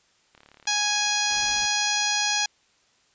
click train, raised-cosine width 0.3 ms, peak -34 dBFS, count 56, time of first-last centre 0.35-1.874 s, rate 36.1 Hz
harmonic tone, 830.6 Hz, G#5, in tune, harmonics 1 / 2 / 3 / 4 / 5 / 6 / 7 / 8, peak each -30 / -30 / -30 / -30 / -30 / -30 / -30 / -30 dBFS, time 0.67-2.46 s, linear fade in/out 5 ms
pink noise, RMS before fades -44 dBFS, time 1.3-1.66 s, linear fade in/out 2 ms
effects white hiss -63 dBFS RMS until 3.14 s + resampled to 16000 Hz

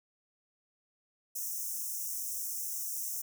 white high-pass noise, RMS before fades -37 dBFS, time 1.35-3.22 s, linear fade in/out 10 ms, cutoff 5500 Hz, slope 96 dB/octave, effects none

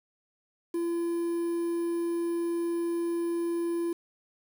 triangle tone with quantisation, 340.1 Hz, F4, 46 cents flat, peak -25 dBFS, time 0.74-3.93 s, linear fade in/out 5 ms, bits 8, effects none

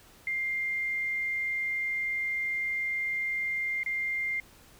sine tone with dropouts, 2100 Hz, C7, 6 cents sharp, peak -28 dBFS, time 0.27-4.4 s, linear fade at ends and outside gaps 2 ms, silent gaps 3.833-3.861 s, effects pink hiss -56 dBFS RMS until 4.79 s

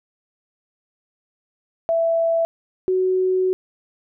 sine tone pair in turn, 663 / 372.1 Hz, E5 / F#4, +10 / +10 cents, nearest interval minor seventh, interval 1000 cents, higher first, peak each -16 dBFS, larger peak neither, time 1.89-2.45 / 2.88-3.53 s, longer second, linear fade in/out 0 ms, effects none

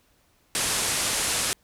white low-pass noise, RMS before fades -26 dBFS, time 0.55-1.53 s, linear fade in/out 0 ms, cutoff 11000 Hz, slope 48 dB/octave, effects pink hiss -64 dBFS RMS until 1.63 s

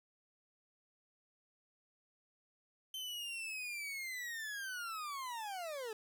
40% pulse linear sweep, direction down, 3100 to 419.3 Hz, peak -40 dBFS, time 2.94-5.93 s, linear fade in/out 2 ms, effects none

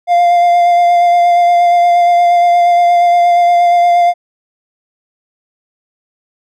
triangle tone with vibrato, 698.5 Hz, F5, in tune, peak -4 dBFS, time 0.07-4.14 s, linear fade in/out 50 ms, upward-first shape sine, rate 8.5 Hz, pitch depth 15 cents each way, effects none

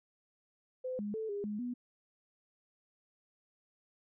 sine tone with pitch steps, 511 / 206.7 / 440.2 / 405.8 / 209.1 / 245.1 Hz, C5 / G#3 / A4 / G#4 / G#3 / B3, -41 / -8 / +1 / -40 / +12 / -13 cents, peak -35 dBFS, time 0.84-1.74 s, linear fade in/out 10 ms, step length 150 ms, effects none

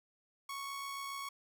sawtooth tone with amplitude modulation, 1108.7 Hz, C#6, in tune, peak -35 dBFS, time 0.49-1.29 s, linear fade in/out 5 ms, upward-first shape sine, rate 67.2 Hz, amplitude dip 30%, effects none

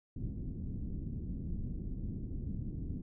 pink low-pass noise, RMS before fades -39 dBFS, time 0.16-3.02 s, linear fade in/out 5 ms, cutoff 270 Hz, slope 24 dB/octave, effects none

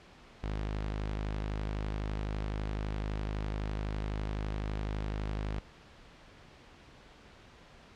sawtooth tone, 51.91 Hz, G#1, in tune, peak -29 dBFS, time 0.43-5.6 s, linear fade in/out 10 ms, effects pink hiss -55 dBFS RMS until 7.95 s + low-pass 4000 Hz 12 dB/octave

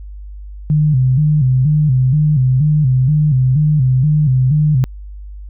sine tone with vibrato, 139.8 Hz, C#3, 15 cents sharp, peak -9 dBFS, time 0.7-4.84 s, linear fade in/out 0 ms, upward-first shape square, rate 2.1 Hz, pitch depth 140 cents each way, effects added 50 Hz sine -28 dBFS peak until 5.49 s

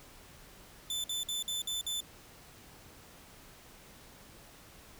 sawtooth tone bursts, 3520 Hz, A7, in tune, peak -30 dBFS, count 6, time 0.9-2.005 s, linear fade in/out 2 ms, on 140 ms, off 53 ms, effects pink hiss -55 dBFS RMS until 4.99 s

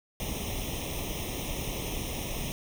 pink noise with comb filter, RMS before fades -34 dBFS, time 0.2-2.52 s, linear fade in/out 0 ms, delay 0.33 ms, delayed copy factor +0.95, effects none

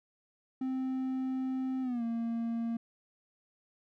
triangle tone with pitch glide, 260.8 to 231 Hz, C4 to A#3, -5 to -16 cents, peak -29 dBFS, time 0.61-2.77 s, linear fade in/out 5 ms, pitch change -211 cents, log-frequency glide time 1.82-2.03 s, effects none

